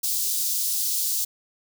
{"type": "high-pass noise", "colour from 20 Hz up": "white", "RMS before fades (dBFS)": -25, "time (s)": [0.03, 1.25], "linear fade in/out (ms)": 10, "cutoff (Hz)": 4200, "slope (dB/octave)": 24, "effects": []}